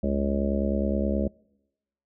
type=harmonic tone; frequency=69.5 Hz; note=C#2; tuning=5 cents sharp; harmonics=1 / 3 / 4 / 5 / 6 / 7 / 8 / 9; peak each=-29 / -26 / -35 / -33 / -38 / -37 / -31 / -35 dBFS; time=0.03-1.28 s; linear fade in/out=5 ms; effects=noise-tail reverb RT60 0.9 s tail -25 dB re dry